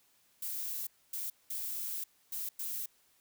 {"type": "noise bursts at uneven times", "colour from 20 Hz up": "violet", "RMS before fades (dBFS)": -38, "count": 5, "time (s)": [[0.42, 0.87], [1.13, 1.3], [1.5, 2.04], [2.32, 2.49], [2.59, 2.86]], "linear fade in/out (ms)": 5, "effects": ["white hiss -69 dBFS RMS until 3.2 s"]}